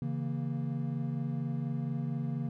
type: chord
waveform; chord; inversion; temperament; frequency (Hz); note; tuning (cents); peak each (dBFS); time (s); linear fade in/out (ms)
triangle; A# diminished; first; equal with one note detuned; 138.59 / 162.83 / 233.1; C#3 / E3 / A#3; 0 / -21 / 0; -32 / -35 / -35; 0.02-2.49; 2
effects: none